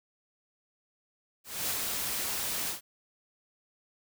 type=noise with ADSR envelope; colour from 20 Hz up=white; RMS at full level=-30 dBFS; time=1.44-2.81 s; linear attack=270 ms; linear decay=4 ms; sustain=-3 dB; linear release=120 ms; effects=none